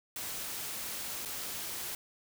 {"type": "noise with dropouts", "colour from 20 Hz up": "white", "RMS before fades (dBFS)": -39, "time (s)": [0.16, 1.95], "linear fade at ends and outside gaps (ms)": 1, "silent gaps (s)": [1.251, 1.257], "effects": []}